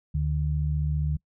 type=tone pair together; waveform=sine; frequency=75 / 150 Hz; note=D2 / D3; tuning=+37 / +37 cents; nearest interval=octave; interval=1200 cents; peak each=-26 dBFS; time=0.14-1.17 s; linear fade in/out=10 ms; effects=noise-tail reverb RT60 0.1 s tail -25 dB re dry